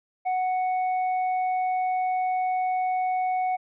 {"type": "tone with hard clipping", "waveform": "sine", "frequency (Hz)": 740, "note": "F#5", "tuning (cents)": 0, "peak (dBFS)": -24, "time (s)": [0.25, 3.57], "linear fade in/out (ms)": 20, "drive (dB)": 4, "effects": ["resampled to 8000 Hz"]}